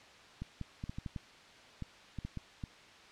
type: clicks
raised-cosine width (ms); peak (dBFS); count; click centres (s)
5; -27; 12; 0.42 / 0.613 / 0.839 / 0.895 / 0.985 / 1.062 / 1.162 / 1.823 / 2.187 / 2.25 / 2.373 / 2.638
effects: white hiss -56 dBFS RMS until 3.11 s + low-pass 4000 Hz 12 dB/octave